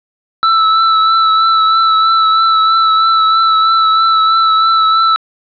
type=tone with vibrato; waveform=square; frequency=1318.5 Hz; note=E6; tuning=in tune; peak=-8 dBFS; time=0.43-5.16 s; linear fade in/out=0 ms; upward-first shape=triangle; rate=3.1 Hz; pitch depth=23 cents each way; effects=resampled to 11025 Hz + 7-bit